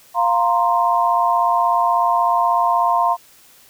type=chord; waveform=sine; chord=F suspended fourth; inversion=none; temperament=just; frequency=698.5 / 931.3 / 1047.7 Hz; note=F5 / Bb5 / C6; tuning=0 / -2 / +2 cents; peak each=-18 dBFS; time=0.14-3.17 s; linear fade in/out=50 ms; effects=white hiss -49 dBFS RMS until 3.69 s